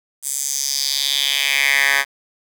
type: tone with high-pass filter sweep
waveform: 10% pulse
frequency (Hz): 139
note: C#3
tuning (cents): +5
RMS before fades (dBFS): -19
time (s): 0.22-2.05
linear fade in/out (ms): 50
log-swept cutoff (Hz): 8600 to 1500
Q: 3.2
effects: 7-bit